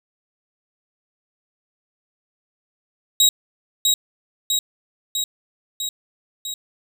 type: tone with echo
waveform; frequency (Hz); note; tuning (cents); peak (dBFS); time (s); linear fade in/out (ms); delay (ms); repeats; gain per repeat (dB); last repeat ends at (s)
25% pulse; 3821; A#7; +42; -8; 3.2-3.29; 2; 650; 5; -3; 6.54
effects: none